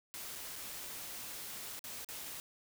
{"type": "noise with dropouts", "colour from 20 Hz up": "white", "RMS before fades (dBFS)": -45, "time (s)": [0.14, 2.4], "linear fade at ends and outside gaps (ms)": 0, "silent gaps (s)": [[0.354, 0.358], [0.557, 0.562], [1.792, 1.841], [2.046, 2.088]], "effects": []}